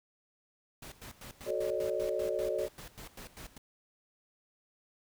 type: noise with tremolo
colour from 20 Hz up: pink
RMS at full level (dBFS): -47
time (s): 0.82-3.58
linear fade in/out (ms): 5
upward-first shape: square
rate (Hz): 5.1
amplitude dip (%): 80
type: chord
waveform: sine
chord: D# half-diminished seventh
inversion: first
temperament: equal with one note detuned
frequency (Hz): 370 / 440 / 554.4 / 610.2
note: F#4 / A4 / C#5 / D#5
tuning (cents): 0 / 0 / 0 / -34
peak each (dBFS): -37 / -36 / -35 / -35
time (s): 1.45-2.69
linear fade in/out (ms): 50
effects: none